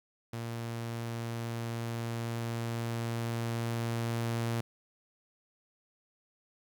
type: tone with level ramp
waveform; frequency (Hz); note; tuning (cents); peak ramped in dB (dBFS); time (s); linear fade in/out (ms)
sawtooth; 116.2; A#2; -5; -32 to -26; 0.33-4.61; 5
effects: 11-bit